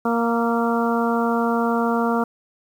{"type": "harmonic tone with a mistuned harmonic", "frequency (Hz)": 233.1, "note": "A#3", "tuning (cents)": 0, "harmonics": [1, 2, 3, 4, 5, 6], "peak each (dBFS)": [-21, -24, -26, -27, -28, -29], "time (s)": [0.05, 2.24], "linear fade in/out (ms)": 5, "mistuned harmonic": 6, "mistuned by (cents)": -22, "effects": ["8-bit"]}